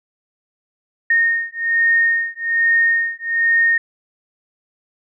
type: beating tone pair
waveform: sine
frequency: 1843 / 1844.2 Hz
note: A#6 / A#6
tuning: -20 / -19 cents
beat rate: 1.2 Hz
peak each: -17 dBFS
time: 1.1-3.78 s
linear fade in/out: 5 ms
effects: none